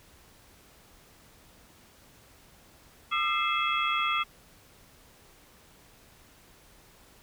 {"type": "tone cluster", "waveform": "sine", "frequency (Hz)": [1203, 1342, 2102, 2614, 3325], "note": ["D6", "E6", "C7", "E7", "G#7"], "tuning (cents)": [41, 31, 7, -15, 1], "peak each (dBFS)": [-29, -32, -33, -32, -33], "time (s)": [3.11, 4.24], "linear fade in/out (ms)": 20, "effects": ["pink hiss -57 dBFS RMS until 7.22 s"]}